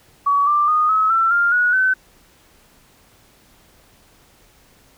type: tone with pitch steps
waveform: sine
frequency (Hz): 1133 / 1181.8 / 1232.7 / 1285.8 / 1341.2 / 1398.9 / 1459.2 / 1522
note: C#6 / D6 / D#6 / E6 / E6 / F6 / F#6 / F#6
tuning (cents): +37 / +10 / -17 / -43 / +30 / +2 / -24 / +48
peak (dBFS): -13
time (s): 0.26-1.94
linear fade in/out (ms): 10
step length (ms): 210
effects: pink hiss -53 dBFS RMS until 4.97 s